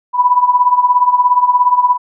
sine tone with tremolo, 987.8 Hz, B5, in tune, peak -4 dBFS, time 0.13-1.98 s, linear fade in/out 50 ms, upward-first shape triangle, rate 17 Hz, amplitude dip 85%, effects none

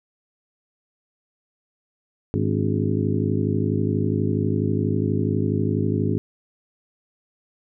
harmonic tone with a mistuned harmonic, 52.2 Hz, G#1, 10 cents sharp, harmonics 2 / 3 / 4 / 5 / 6 / 7 / 8, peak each -24 / -26 / -27 / -28 / -29 / -29 / -30 dBFS, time 2.34-6.18 s, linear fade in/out 0 ms, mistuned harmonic 6, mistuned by -100 cents, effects none

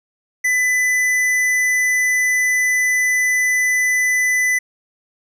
triangle tone with tanh clipping, 2000 Hz, B6, 21 cents sharp, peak -16 dBFS, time 0.44-4.59 s, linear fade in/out 10 ms, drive 17 dB, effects none

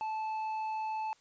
triangle tone with tanh clipping, 873 Hz, A5, 14 cents flat, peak -34 dBFS, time 0.01-1.13 s, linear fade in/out 0 ms, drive 10 dB, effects white hiss -66 dBFS RMS until 1.2 s + resampled to 16000 Hz

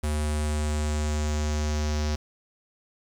square tone with low-pass filter sweep, 75.4 Hz, D2, 46 cents sharp, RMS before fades -26 dBFS, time 0.03-2.16 s, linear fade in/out 10 ms, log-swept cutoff 9700 to 5600 Hz, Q 3.2, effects 8-bit

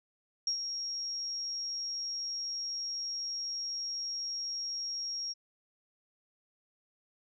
sine tone with ADSR envelope, 5588 Hz, F8, in tune, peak -27 dBFS, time 0.47-5.34 s, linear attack 3 ms, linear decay 93 ms, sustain -7 dB, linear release 26 ms, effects none

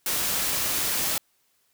white noise, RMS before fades -26 dBFS, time 0.06-1.18 s, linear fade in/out 2 ms, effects white hiss -68 dBFS RMS until 1.73 s

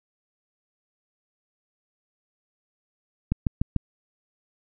click train, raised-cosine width 5 ms, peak -10 dBFS, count 4, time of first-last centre 3.32-3.763 s, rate 6.77 Hz, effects none

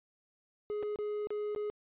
triangle tone with dropouts, 418.6 Hz, G#4, 14 cents sharp, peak -31 dBFS, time 0.7-1.7 s, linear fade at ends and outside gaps 0 ms, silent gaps 0.827-0.831 / 0.959-0.988 / 1.271-1.305 / 1.549-1.561 s, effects resampled to 8000 Hz

